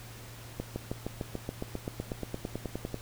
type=accelerating click train; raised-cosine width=2 ms; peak=-20 dBFS; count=20; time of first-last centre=0.6-2.943 s; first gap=160 ms; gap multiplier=0.97; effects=added 115 Hz sine -47 dBFS peak until 3.01 s + pink hiss -49 dBFS RMS until 3.01 s